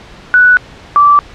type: tone pair in turn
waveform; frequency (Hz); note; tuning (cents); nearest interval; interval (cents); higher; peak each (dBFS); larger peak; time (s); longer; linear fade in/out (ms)
sine; 1480 / 1163.2; F#6 / D6; 0 / -17; major third; 417; first; -3; neither; 0.34-0.57 / 0.96-1.19; neither; 0
effects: pink hiss -35 dBFS RMS until 1.34 s + low-pass 4000 Hz 12 dB/octave